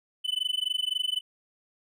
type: tone with amplitude modulation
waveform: triangle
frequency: 3006 Hz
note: F#7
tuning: 27 cents sharp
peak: -21 dBFS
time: 0.24-1.21 s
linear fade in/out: 20 ms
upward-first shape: sine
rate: 23.8 Hz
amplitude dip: 100%
effects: none